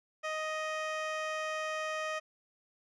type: tone with low-pass filter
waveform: 15% pulse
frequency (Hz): 624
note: D#5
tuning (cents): +5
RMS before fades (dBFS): -36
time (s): 0.23-2.2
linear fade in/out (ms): 20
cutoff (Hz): 5300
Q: 0.64
effects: none